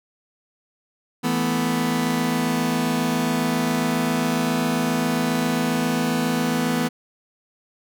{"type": "chord", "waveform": "sawtooth", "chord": "E suspended fourth", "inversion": "none", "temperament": "just", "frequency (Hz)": [164.81, 219.8, 247.2], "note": ["E3", "A3", "B3"], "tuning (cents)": [0, -2, 2], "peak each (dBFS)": [-22, -22, -18], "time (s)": [1.23, 6.89], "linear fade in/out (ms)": 20, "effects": []}